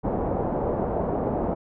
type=low-pass noise; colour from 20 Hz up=white; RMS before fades=-26 dBFS; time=0.03-1.55 s; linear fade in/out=20 ms; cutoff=730 Hz; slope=24 dB/octave; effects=none